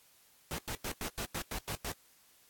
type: noise bursts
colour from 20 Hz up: pink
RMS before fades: -38 dBFS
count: 9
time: 0.51-1.919 s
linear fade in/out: 0 ms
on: 73 ms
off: 94 ms
effects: white hiss -64 dBFS RMS until 2.49 s + AAC 64 kbps